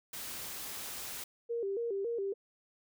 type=noise; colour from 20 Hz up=white; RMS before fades=-42 dBFS; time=0.13-1.24 s; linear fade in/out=5 ms
type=tone with vibrato; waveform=sine; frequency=429.4 Hz; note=A4; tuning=42 cents flat; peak=-32 dBFS; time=1.49-2.34 s; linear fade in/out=20 ms; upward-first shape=square; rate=3.6 Hz; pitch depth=150 cents each way
effects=none